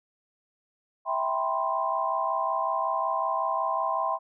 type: chord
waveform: sine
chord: C major seventh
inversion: first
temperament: just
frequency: 654.1 / 784.9 / 981.1 / 1046.5 Hz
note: E5 / G5 / B5 / C6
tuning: -14 / +2 / -12 / 0 cents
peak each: -31 / -31 / -32 / -28 dBFS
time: 1.05-4.19 s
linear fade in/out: 50 ms
effects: none